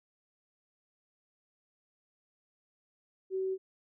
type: tone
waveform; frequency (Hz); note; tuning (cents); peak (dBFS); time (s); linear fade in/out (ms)
sine; 379.5; F#4; +44; -30; 3.3-3.58; 50
effects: none